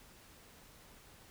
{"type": "silence", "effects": ["pink hiss -59 dBFS RMS until 1.3 s"]}